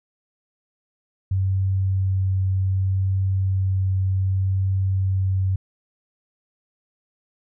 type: tone with vibrato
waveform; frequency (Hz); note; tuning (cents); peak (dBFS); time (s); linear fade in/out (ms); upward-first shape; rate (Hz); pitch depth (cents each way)
sine; 95.3; G2; -48; -18; 1.31-5.56; 5; triangle; 0.66; 9
effects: none